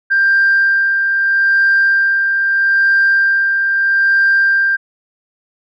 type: tone with tremolo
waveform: sine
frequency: 1586 Hz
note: G6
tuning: 20 cents sharp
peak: -7 dBFS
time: 0.1-4.77 s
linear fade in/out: 20 ms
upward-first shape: sine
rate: 0.78 Hz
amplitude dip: 40%
effects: tanh soft clip ceiling -5 dBFS